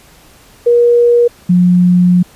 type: tone pair in turn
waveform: sine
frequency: 477.2 / 178.75 Hz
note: A#4 / F3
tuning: +41 / +41 cents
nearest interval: octave + perfect fourth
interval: 1700 cents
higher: first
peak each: -5 dBFS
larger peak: neither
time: 0.66-1.28 / 1.49-2.23 s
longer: second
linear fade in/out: 10 ms
effects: pink hiss -43 dBFS RMS until 2.35 s + resampled to 32000 Hz